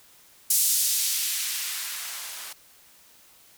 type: noise with band-pass filter sweep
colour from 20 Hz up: violet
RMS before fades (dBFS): -27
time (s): 0.5-2.53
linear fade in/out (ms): 5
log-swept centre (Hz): 7200 to 700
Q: 0.8
effects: white hiss -55 dBFS RMS until 3.57 s